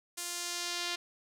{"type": "tone with band-pass filter sweep", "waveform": "sawtooth", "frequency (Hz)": 349.2, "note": "F4", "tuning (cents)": 0, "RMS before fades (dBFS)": -37, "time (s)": [0.17, 0.96], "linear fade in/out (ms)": 10, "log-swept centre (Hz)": [8700, 3900], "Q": 1.2, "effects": []}